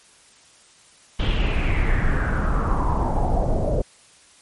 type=noise with low-pass filter sweep; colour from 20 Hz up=brown; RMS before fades=-20 dBFS; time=1.19-3.82 s; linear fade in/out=10 ms; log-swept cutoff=3300 to 540 Hz; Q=5; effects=white hiss -52 dBFS RMS until 4.41 s + MP3 48 kbps